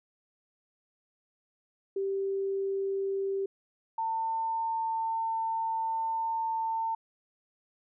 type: tone pair in turn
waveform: sine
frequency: 390.7 / 899.7 Hz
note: G4 / A5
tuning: -6 / +38 cents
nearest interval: octave + major second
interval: 1444 cents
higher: second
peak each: -28 dBFS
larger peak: neither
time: 1.96-3.46 / 3.98-6.95 s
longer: second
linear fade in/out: 5 ms
effects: none